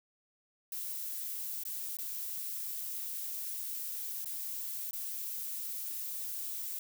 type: noise with dropouts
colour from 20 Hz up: violet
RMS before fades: -39 dBFS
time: 0.72-6.79 s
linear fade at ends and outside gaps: 2 ms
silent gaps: 1.636-1.652 / 1.97-1.987 / 4.246-4.257 / 4.91-4.931 s
effects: none